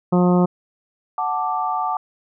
harmonic tone, 178.7 Hz, F3, 40 cents sharp, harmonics 1 / 2 / 3 / 4 / 5 / 6 / 7, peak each -14 / -20 / -24 / -26 / -28 / -30 / -31 dBFS, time 0.12-0.46 s, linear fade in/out 10 ms
sine chord, D major, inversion first, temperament equal, 740 / 880 / 1174.7 Hz, F#5 / A5 / D6, 0 / 0 / 0 cents, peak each -24 dBFS, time 1.18-1.97 s, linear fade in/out 2 ms
effects none

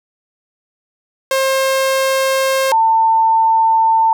sawtooth / sine tone pair in turn, 533 / 896.4 Hz, C5 / A5, +32 / +32 cents, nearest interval major sixth, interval 900 cents, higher second, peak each -9 dBFS, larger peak neither, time 1.31-2.72 / 2.72-4.13 s, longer neither, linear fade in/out 2 ms, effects none

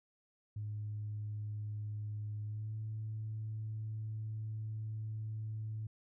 sine tone with pitch glide, 105.5 to 108.97 Hz, G#2 to A2, +28 to -16 cents, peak -37 dBFS, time 0.56-5.87 s, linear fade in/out 5 ms, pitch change +56 cents, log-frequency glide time 2.44-2.74 s, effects tanh soft clip ceiling -33 dBFS

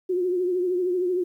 sine tone with vibrato, 361.4 Hz, F#4, 41 cents flat, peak -21 dBFS, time 0.09-1.24 s, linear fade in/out 10 ms, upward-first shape triangle, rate 13 Hz, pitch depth 68 cents each way, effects 10-bit

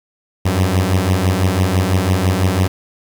sawtooth beating tone pair, 90 / 96 Hz, F#2 / G2, -47 / -36 cents, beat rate 6 Hz, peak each -12 / -12 dBFS, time 0.45-2.68 s, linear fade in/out 10 ms, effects 7-bit

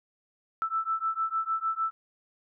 sine beating tone pair, 1318.5 / 1325.1 Hz, E6 / E6, 0 / +9 cents, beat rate 6.6 Hz, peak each -30 dBFS, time 0.62-1.91 s, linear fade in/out 0 ms, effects none

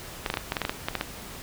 clicks, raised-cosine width 0.3 ms, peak -10 dBFS, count 12, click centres 0.262 / 0.301 / 0.34 / 0.372 / 0.521 / 0.568 / 0.617 / 0.651 / 0.695 / 0.885 / 0.953 / 1.011 s, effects pink hiss -41 dBFS RMS until 1.42 s

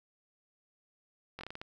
slowing click train, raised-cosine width 0.3 ms, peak -26 dBFS, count 7, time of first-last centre 1.39-1.615 s, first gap 20 ms, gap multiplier 1.25, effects 10-bit

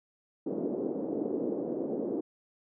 pink band-pass noise, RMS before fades -33 dBFS, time 0.46-2.21 s, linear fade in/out 10 ms, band 260 to 460 Hz, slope 24 dB/octave, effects none

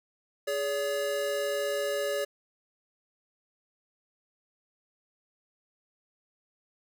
square tone pair together, 415.3 / 569.6 Hz, G#4 / C#5, 0 / +47 cents, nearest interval perfect fourth, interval 547 cents, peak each -34 / -30 dBFS, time 0.47-2.25 s, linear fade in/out 10 ms, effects none

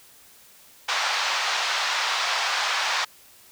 pink band-pass noise, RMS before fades -25 dBFS, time 0.88-3.05 s, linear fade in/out 10 ms, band 810 to 5600 Hz, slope 24 dB/octave, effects white hiss -52 dBFS RMS until 3.51 s

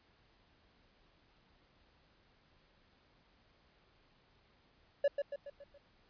triangle tone with echo, 568 Hz, C#5, 42 cents sharp, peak -24 dBFS, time 5.04-5.08 s, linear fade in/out 5 ms, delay 140 ms, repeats 5, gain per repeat -6 dB, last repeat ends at 5.78 s, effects pink hiss -69 dBFS RMS until 6.09 s + resampled to 11025 Hz

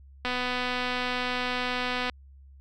click train, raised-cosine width 0.3 ms, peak -14 dBFS, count 461, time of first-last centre 0.25-2.097 s, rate 249 Hz, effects added 68 Hz sine -48 dBFS peak until 2.6 s

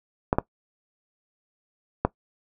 clicks, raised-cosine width 1 ms, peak -5 dBFS, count 3, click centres 0.329 / 0.385 / 2.05 s, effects noise-tail reverb RT60 0.1 s tail -19 dB re dry

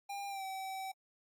square tone with pitch glide, 801 to 767 Hz, G5 to G5, +37 to -38 cents, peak -40 dBFS, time 0.09-0.92 s, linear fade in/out 10 ms, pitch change -75 cents, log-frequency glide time 0.28-0.44 s, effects AAC 64 kbps

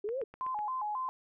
sine linear two-way sweep, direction up then down, 392 to 560 to 392 Hz, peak -32 dBFS, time 0.04-0.24 s, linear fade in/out 5 ms, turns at 0.2 s
click train, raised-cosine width 0.5 ms, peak -34 dBFS, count 5, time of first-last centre 0.09-0.59 s, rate 8 Hz
sine tone with vibrato, 932.3 Hz, A#5, in tune, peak -32 dBFS, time 0.41-1.09 s, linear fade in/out 0 ms, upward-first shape square, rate 3.7 Hz, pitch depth 180 cents each way
effects none

